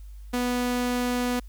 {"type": "tone", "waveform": "sawtooth", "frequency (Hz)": 246.2, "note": "B3", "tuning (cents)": -5, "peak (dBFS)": -20, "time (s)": [0.33, 1.4], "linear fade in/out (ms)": 10, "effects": ["added 50 Hz sine -39 dBFS peak until 1.48 s", "white hiss -63 dBFS RMS until 1.48 s"]}